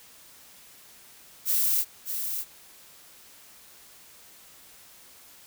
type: noise with echo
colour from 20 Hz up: violet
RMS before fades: -24 dBFS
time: 1.45-1.85 s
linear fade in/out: 50 ms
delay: 600 ms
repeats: 1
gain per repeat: -7 dB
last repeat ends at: 2.45 s
effects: white hiss -52 dBFS RMS until 5.46 s